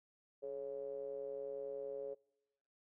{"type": "ring-modulated tone", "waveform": "triangle", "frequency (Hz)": 65.41, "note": "C2", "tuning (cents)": 0, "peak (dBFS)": -36, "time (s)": [0.42, 2.15], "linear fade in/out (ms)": 20, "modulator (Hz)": 488, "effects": ["noise-tail reverb RT60 1.0 s tail -26 dB re dry"]}